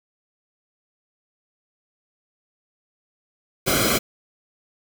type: noise with comb filter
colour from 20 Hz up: pink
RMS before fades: -20 dBFS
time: 3.66-3.99 s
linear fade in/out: 20 ms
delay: 1.1 ms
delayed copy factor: -1
effects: none